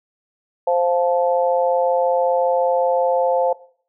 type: chord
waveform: sine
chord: F major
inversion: second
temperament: just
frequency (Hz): 523.8 / 698.5 / 873.1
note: C5 / F5 / A5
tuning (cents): +2 / 0 / -14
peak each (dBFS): -17 / -21 / -22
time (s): 0.67-3.53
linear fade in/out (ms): 5
effects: noise-tail reverb RT60 0.5 s tail -19 dB re dry